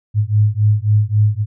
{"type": "beating tone pair", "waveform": "sine", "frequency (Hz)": [103.83, 107.53], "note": ["G#2", "A2"], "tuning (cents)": [0, -39], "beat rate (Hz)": 3.7, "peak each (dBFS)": -14, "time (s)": [0.14, 1.46], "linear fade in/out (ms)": 50, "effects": []}